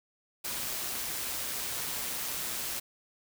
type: noise with amplitude modulation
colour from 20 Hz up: white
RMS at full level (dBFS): -34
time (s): 0.44-2.8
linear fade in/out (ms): 10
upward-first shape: sine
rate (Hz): 127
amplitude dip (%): 25
effects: none